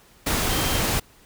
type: tone in noise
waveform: sine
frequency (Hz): 3153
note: G7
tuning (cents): +9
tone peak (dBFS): -33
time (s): 0.5-0.8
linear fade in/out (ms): 10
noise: pink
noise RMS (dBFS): -23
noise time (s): 0.26-1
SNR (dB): -13
effects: pink hiss -54 dBFS RMS until 1.25 s